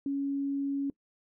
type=tone; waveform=sine; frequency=278.4 Hz; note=C#4; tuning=8 cents sharp; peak=-28 dBFS; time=0.06-0.9 s; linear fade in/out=2 ms; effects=noise-tail reverb RT60 0.1 s tail -22 dB re dry